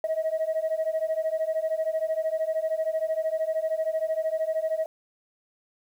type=beating tone pair; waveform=sine; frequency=631 / 644 Hz; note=D#5 / E5; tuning=+24 / -41 cents; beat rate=13 Hz; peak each=-26 dBFS; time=0.04-4.86 s; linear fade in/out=2 ms; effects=tanh soft clip ceiling -20 dBFS + 9-bit